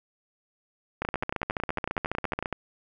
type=two click trains; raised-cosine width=0.5 ms; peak=-13 / -14 dBFS; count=23 / 16; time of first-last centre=1.02-2.527 / 1.05-2.426 s; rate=14.6 / 10.9 Hz; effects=none